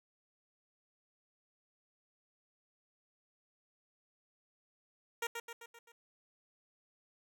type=tone with echo; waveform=10% pulse; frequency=466.2 Hz; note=A#4; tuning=in tune; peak=-26 dBFS; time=5.22-5.27 s; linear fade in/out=5 ms; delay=130 ms; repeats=5; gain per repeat=-5 dB; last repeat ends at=5.92 s; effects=none